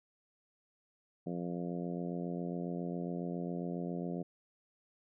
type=harmonic tone; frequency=87.31 Hz; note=F2; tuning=in tune; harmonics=2 / 3 / 4 / 5 / 6 / 7 / 8; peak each=-38 / -42 / -44 / -46 / -48 / -49 / -50 dBFS; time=1.26-4.23 s; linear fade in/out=10 ms; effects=none

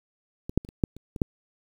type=clicks; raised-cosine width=3 ms; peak=-20 / -7 / -28 / -29 / -8 / -30 / -23 / -8 dBFS; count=8; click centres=0.495 / 0.576 / 0.649 / 0.689 / 0.838 / 0.966 / 1.162 / 1.218 s; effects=8-bit

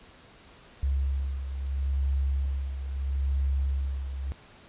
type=beating tone pair; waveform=sine; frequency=68 / 68.76 Hz; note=C#2 / C#2; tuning=-33 / -13 cents; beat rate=0.76 Hz; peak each=-26 / -33 dBFS; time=0.83-4.32 s; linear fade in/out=0 ms; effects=pink hiss -53 dBFS RMS until 4.68 s + resampled to 8000 Hz

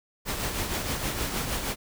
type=noise with tremolo; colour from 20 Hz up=pink; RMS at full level=-28 dBFS; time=0.25-1.76 s; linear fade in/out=50 ms; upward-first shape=triangle; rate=6.4 Hz; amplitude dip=50%; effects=none

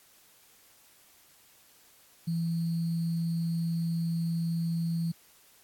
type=tone with sample-and-hold; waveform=sine; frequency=166.8 Hz; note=E3; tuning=21 cents sharp; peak=-27 dBFS; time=2.27-5.12 s; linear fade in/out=10 ms; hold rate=4410 Hz; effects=white hiss -60 dBFS RMS until 5.63 s + AAC 64 kbps

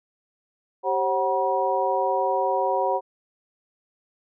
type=tone cluster; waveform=sine; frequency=387.5 / 538 / 748 / 959 Hz; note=G4 / C5 / F#5 / A#5; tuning=-20 / +48 / +19 / +49 cents; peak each=-28 / -25 / -26 / -25 dBFS; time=0.83-3.01 s; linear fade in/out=50 ms; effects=none

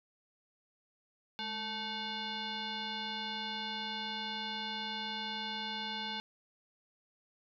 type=tone with frequency modulation; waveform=sine; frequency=2200 Hz; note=C#7; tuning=14 cents flat; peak=-36 dBFS; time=1.39-6.2 s; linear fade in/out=0 ms; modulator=663 Hz; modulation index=3; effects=none

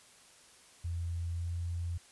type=tone with pitch glide; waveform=sine; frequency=85.2 to 86.09 Hz; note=F2 to F2; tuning=-42 to -24 cents; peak=-33 dBFS; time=0.84-1.98 s; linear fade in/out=10 ms; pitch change=+18 cents; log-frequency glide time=1.33-1.5 s; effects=white hiss -59 dBFS RMS until 2.11 s + resampled to 24000 Hz

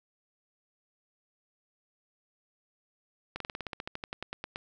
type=slowing click train; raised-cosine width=0.3 ms; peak=-20 dBFS; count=17; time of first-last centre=3.36-4.559 s; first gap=43 ms; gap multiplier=1.07; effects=none

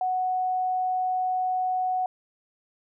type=tone; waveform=sine; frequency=740 Hz; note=F#5; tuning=in tune; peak=-23 dBFS; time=0.01-2.06 s; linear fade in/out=2 ms; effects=none

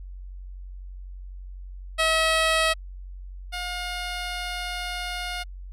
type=tone pair in turn; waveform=10% pulse; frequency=643 / 714.8 Hz; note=E5 / F5; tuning=-43 / +40 cents; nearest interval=major second; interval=183 cents; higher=second; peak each=-11 / -21 dBFS; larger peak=first; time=1.98-2.74 / 3.52-5.44 s; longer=second; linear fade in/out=20 ms; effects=added 46 Hz sine -36 dBFS peak until 5.72 s + low-pass 10000 Hz 12 dB/octave

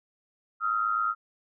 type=tone pair together; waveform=sine; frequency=1262 / 1370 Hz; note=D#6 / F6; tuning=+24 / -34 cents; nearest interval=minor second; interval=142 cents; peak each=-27 / -27 dBFS; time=0.6-1.15 s; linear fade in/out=50 ms; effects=none

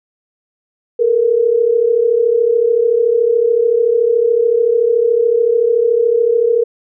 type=tone pair together; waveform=sine; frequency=440 / 473.7 Hz; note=A4 / A#4; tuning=0 / +28 cents; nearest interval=minor second; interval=128 cents; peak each=-15 / -11 dBFS; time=0.99-6.64 s; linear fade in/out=10 ms; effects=none

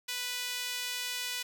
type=tone with high-pass filter; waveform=sawtooth; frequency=493.9 Hz; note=B4; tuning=in tune; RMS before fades=-36 dBFS; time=0.08-1.43 s; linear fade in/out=10 ms; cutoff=2700 Hz; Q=1.1; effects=none

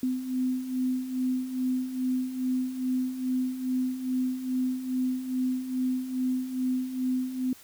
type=beating tone pair; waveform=sine; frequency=253.8 / 256.2 Hz; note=B3 / C4; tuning=+47 / -36 cents; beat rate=2.4 Hz; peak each=-33 / -27 dBFS; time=0.03-7.53 s; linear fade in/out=2 ms; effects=white hiss -52 dBFS RMS until 7.63 s

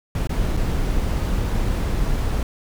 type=noise with dropouts; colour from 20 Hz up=brown; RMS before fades=-21 dBFS; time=0.15-2.43 s; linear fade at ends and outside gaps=2 ms; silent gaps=0.272-0.293 / 0.568-0.572 s; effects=none

